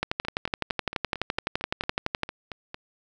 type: two click trains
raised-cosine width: 0.3 ms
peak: -19 / -9 dBFS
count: 12 / 27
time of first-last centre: 0.25-2.744 / 0.03-2.233 s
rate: 4.41 / 11.8 Hz
effects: none